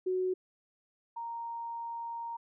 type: tone pair in turn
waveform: sine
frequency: 370 / 930.2 Hz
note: F#4 / A#5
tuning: 0 / -4 cents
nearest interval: octave + major third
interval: 1596 cents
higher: second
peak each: -28 / -36 dBFS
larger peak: first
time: 0.06-0.34 / 1.16-2.37 s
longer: second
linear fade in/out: 10 ms
effects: none